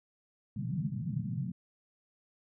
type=band-pass noise; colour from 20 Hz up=pink; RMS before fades=-35 dBFS; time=0.56-1.52 s; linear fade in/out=5 ms; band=120 to 200 Hz; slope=48 dB/octave; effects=none